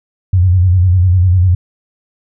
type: tone with vibrato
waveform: sine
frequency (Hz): 90.8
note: F#2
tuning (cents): -32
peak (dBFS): -6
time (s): 0.33-1.55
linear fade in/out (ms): 5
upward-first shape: square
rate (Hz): 10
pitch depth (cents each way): 65
effects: none